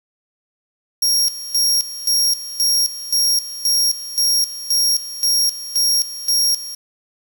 sawtooth tone with tremolo, 5588 Hz, F8, in tune, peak -11 dBFS, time 1.02-6.75 s, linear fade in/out 5 ms, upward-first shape square, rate 1.9 Hz, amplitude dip 80%, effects 7-bit

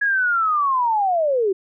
sine linear sweep, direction down, 1681 to 365.1 Hz, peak -16 dBFS, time 0.01-1.53 s, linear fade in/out 10 ms, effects none

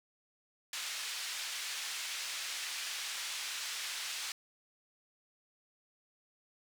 pink band-pass noise, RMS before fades -40 dBFS, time 0.73-4.32 s, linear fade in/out 2 ms, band 2200 to 7700 Hz, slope 12 dB/octave, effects none

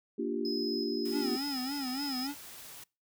sine chord, G minor seventh, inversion first, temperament equal, 233.1 / 293.7 / 349.2 / 392 Hz, Bb3 / D4 / F4 / G4, 0 / 0 / 0 / 0 cents, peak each -36 dBFS, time 0.18-1.37 s, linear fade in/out 10 ms
triangle tone with tremolo, 5100 Hz, D#8, 42 cents sharp, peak -35 dBFS, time 0.45-2.27 s, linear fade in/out 2 ms, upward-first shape square, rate 1.3 Hz, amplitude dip 30%
white noise, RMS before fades -48 dBFS, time 1.05-2.84 s, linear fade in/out 5 ms
square tone with vibrato, 269.4 Hz, C#4, 49 cents flat, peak -35 dBFS, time 1.11-2.35 s, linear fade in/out 50 ms, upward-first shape sine, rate 3.5 Hz, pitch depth 120 cents each way
effects noise-tail reverb RT60 0.3 s tail -25 dB re dry

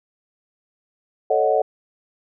sine chord, D# half-diminished seventh, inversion second, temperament equal, 440 / 554.4 / 622.3 / 740 Hz, A4 / C#5 / D#5 / F#5, 0 / 0 / 0 / 0 cents, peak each -21 dBFS, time 1.3-1.62 s, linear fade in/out 5 ms, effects none

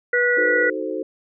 harmonic tone, 487.2 Hz, B4, 24 cents flat, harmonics 1 / 3 / 4, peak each -20 / -20 / -20 dBFS, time 0.13-0.7 s, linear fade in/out 5 ms
sine chord, D# diminished seventh, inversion none, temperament equal, 311.1 / 370 / 440 / 523.3 Hz, D#4 / F#4 / A4 / C5, 0 / 0 / 0 / 0 cents, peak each -29 dBFS, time 0.37-1.03 s, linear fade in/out 5 ms
effects none

